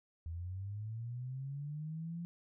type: linear sweep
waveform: sine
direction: up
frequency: 80.3 to 173.2 Hz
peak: -39 dBFS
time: 0.26-2.25 s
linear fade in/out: 0 ms
effects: none